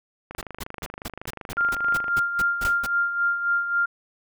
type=click train; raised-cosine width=0.5 ms; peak=-20 dBFS; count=46; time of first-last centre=0.31-2.082 s; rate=25.4 Hz
type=noise bursts; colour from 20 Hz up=pink; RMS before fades=-32 dBFS; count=12; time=0.38-2.866 s; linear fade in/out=5 ms; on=33 ms; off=190 ms
type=tone with tremolo; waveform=sine; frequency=1396.9 Hz; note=F6; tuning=in tune; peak=-18 dBFS; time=1.57-3.86 s; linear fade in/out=10 ms; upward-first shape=sine; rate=3.7 Hz; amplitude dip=60%
type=noise with exponential decay; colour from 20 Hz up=pink; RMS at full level=-26 dBFS; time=2.65-2.78 s; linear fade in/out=0 ms; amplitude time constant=27 ms
effects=none